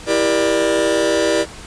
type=chord; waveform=45% pulse; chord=E half-diminished seventh; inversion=none; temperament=just; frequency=329.6 / 395.6 / 474.7 / 593.3 Hz; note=E4 / G4 / Bb4 / D5; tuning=0 / +16 / +31 / +18 cents; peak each=-20 / -21 / -21 / -18 dBFS; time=0.06-1.46 s; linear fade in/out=50 ms; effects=pink hiss -36 dBFS RMS until 1.66 s + resampled to 22050 Hz